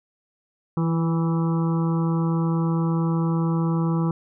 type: harmonic tone with a mistuned harmonic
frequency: 164.4 Hz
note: E3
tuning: 4 cents flat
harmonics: 1 / 2 / 3 / 5 / 6 / 7 / 8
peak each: -20 / -28 / -35 / -38 / -36 / -37 / -40 dBFS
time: 0.77-4.11 s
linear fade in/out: 2 ms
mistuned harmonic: 2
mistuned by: +24 cents
effects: none